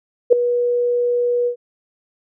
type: tone with ADSR envelope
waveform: sine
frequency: 484.7 Hz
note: B4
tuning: 32 cents flat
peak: -3 dBFS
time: 0.3-1.56 s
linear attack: 26 ms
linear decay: 4 ms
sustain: -12 dB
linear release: 93 ms
effects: none